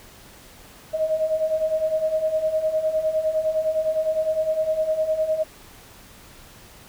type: beating tone pair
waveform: sine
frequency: 622.3 / 632.1 Hz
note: D#5 / D#5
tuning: 0 / +27 cents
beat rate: 9.8 Hz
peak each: -26 / -21 dBFS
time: 0.93-5.44 s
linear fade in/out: 20 ms
effects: pink hiss -47 dBFS RMS until 6.88 s